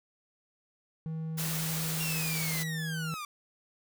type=tone; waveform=triangle; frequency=160 Hz; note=D#3; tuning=49 cents sharp; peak=-31 dBFS; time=1.06-3.14 s; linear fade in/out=0 ms
type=noise; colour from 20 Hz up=white; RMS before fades=-35 dBFS; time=1.37-2.64 s; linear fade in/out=20 ms
type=linear sweep; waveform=sawtooth; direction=down; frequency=2800 to 1161 Hz; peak=-33 dBFS; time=2-3.25 s; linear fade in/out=2 ms
effects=none